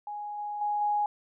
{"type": "tone with level steps", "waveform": "sine", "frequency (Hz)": 830.6, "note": "G#5", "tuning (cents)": 0, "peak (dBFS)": [-34, -32, -26, -24], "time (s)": [0.07, 1.06], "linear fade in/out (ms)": 2, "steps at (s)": [0.38, 0.61, 0.81], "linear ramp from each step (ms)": 5, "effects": []}